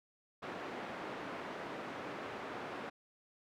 pink band-pass noise, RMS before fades -44 dBFS, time 0.42-2.9 s, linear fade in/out 10 ms, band 270 to 1900 Hz, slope 12 dB/octave, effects none

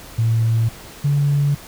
sine tone pair in turn, 113.5 / 143.17 Hz, A#2 / D3, -46 / -44 cents, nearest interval major third, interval 402 cents, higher second, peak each -13 dBFS, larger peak neither, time 0.18-0.69 / 1.04-1.55 s, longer neither, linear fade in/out 10 ms, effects tanh soft clip ceiling -9 dBFS + pink hiss -39 dBFS RMS until 1.67 s

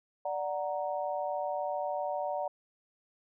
sine chord, D augmented, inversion none, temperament equal, 587.3 / 740 / 932.3 Hz, D5 / F#5 / A#5, 0 / 0 / 0 cents, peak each -34 / -35 / -38 dBFS, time 0.25-2.48 s, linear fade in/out 5 ms, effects none

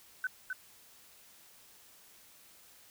sine tone with echo, 1514 Hz, F#6, 39 cents sharp, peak -30 dBFS, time 0.24-0.27 s, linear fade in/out 2 ms, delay 260 ms, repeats 1, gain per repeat -4 dB, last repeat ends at 0.53 s, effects white hiss -59 dBFS RMS until 2.9 s

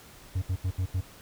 triangle tone bursts at uneven times, 92.5 Hz, F#2, in tune, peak -23 dBFS, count 5, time 0.35-0.42 / 0.49-0.56 / 0.64-0.71 / 0.78-0.86 / 0.94-1.01 s, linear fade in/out 10 ms, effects pink hiss -51 dBFS RMS until 1.21 s

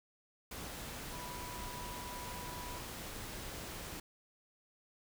sine tone in noise, 981 Hz, B5, 12 cents flat, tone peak -47 dBFS, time 1.13-2.79 s, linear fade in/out 5 ms, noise pink, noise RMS -45 dBFS, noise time 0.51-4 s, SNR -5 dB, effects none

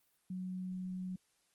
sine tone, 184.4 Hz, F#3, 6 cents flat, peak -38 dBFS, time 0.3-1.16 s, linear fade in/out 5 ms, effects white hiss -75 dBFS RMS until 1.54 s + Opus 32 kbps

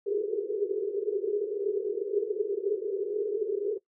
pink band-pass noise, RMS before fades -30 dBFS, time 0.06-3.78 s, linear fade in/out 10 ms, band 390 to 440 Hz, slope 96 dB/octave, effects noise-tail reverb RT60 0.1 s tail -17 dB re dry

